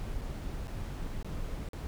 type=noise with dropouts; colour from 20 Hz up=brown; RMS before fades=-37 dBFS; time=0-1.87 s; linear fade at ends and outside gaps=0 ms; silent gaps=0.212-0.217 / 0.671-0.679 / 1.228-1.246 / 1.688-1.733 s; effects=none